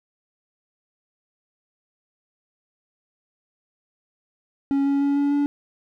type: tone with pitch steps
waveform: triangle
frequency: 277.2 / 279.6 / 282 / 284.5 / 287 Hz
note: C#4 / C#4 / C#4 / C#4 / D4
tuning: 0 / +15 / +30 / +45 / -40 cents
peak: -16 dBFS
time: 4.71-5.46 s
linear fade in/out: 0 ms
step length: 150 ms
effects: none